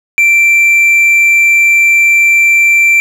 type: tone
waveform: triangle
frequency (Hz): 2349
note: D7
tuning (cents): 0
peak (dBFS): -3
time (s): 0.18-3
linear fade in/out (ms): 0
effects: none